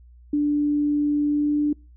sine tone with pitch glide, 293.3 to 295.3 Hz, D4 to D4, -2 to +10 cents, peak -18 dBFS, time 0.33-1.73 s, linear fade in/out 5 ms, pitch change +12 cents, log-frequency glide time 1.28-1.61 s, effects noise-tail reverb RT60 0.3 s tail -26 dB re dry + added 60 Hz sine -46 dBFS peak until 1.96 s

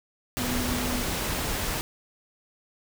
sine tone in noise, 246.9 Hz, B3, in tune, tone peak -30 dBFS, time 0.39-1.02 s, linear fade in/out 0 ms, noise pink, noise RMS -29 dBFS, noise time 0.37-1.81 s, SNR -4 dB, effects none

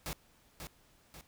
pink noise with echo, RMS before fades -39 dBFS, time 0.06-0.13 s, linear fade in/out 0 ms, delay 540 ms, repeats 2, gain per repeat -6 dB, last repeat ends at 1.21 s, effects pink hiss -66 dBFS RMS until 1.27 s

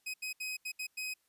sawtooth tone bursts at uneven times, 2522 Hz, D#7, 23 cents sharp, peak -33 dBFS, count 6, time 0.06-0.14 / 0.22-0.33 / 0.4-0.57 / 0.65-0.72 / 0.79-0.87 / 0.97-1.14 s, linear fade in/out 10 ms, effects white hiss -75 dBFS RMS until 1.28 s + resampled to 32000 Hz

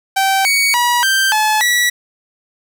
sawtooth tone with pitch steps, 775 / 2242 / 966 / 1568 / 860 / 1943 Hz, G5 / C#7 / B5 / G6 / A5 / B6, -20 / +19 / -39 / 0 / -40 / -29 cents, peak -8 dBFS, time 0.16-1.9 s, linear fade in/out 10 ms, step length 290 ms, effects 7-bit

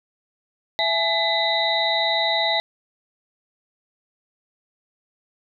sine tone cluster, 664 / 845 / 2008 / 3729 / 3966 Hz, E5 / G#5 / B6 / A#7 / B7, +12 / +30 / +28 / 0 / +7 cents, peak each -25 dBFS, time 0.79-2.6 s, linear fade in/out 0 ms, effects none

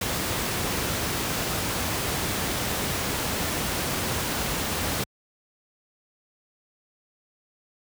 pink noise, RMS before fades -27 dBFS, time 0.01-5.04 s, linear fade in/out 5 ms, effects high-pass 60 Hz 12 dB/octave

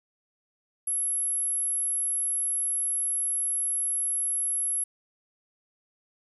sine tone, 11175 Hz, F9, in tune, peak -25 dBFS, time 0.87-4.84 s, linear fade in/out 5 ms, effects none

